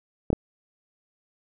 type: clicks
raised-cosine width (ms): 2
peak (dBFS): -9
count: 2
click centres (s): 0.303 / 0.33
effects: none